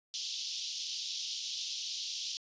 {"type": "band-pass noise", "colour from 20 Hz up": "white", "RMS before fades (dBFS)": -39, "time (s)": [0.14, 2.37], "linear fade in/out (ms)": 0, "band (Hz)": [3000, 6000], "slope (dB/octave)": 48, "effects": ["resampled to 16000 Hz"]}